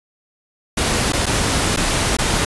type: noise with dropouts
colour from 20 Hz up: pink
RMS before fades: -18 dBFS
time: 0.77-2.45 s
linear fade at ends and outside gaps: 5 ms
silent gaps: 1.123-1.132 / 1.258-1.264 / 1.763-1.771 / 2.169-2.186 s
effects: resampled to 24000 Hz